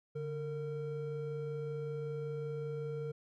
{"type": "tone pair together", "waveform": "triangle", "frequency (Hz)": [144.51, 458.8], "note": ["D3", "A#4"], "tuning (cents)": [-28, -28], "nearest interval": "octave + minor sixth", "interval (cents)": 2000, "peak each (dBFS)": [-38, -37], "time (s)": [0.15, 3.12], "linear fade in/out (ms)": 10, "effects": []}